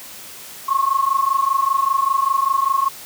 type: tone pair together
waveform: sine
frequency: 1074.9 / 1100 Hz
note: C6 / C#6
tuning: +46 / -14 cents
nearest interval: unison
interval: 40 cents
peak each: -18 dBFS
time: 0.68-2.89 s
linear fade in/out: 10 ms
effects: white hiss -37 dBFS RMS until 3.05 s + high-pass 80 Hz 12 dB/octave